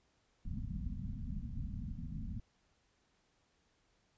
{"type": "low-pass noise", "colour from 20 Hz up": "pink", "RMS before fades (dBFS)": -41, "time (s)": [0.45, 2.4], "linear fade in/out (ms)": 5, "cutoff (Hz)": 250, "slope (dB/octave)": 96, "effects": ["pink hiss -75 dBFS RMS until 4.17 s", "resampled to 16000 Hz"]}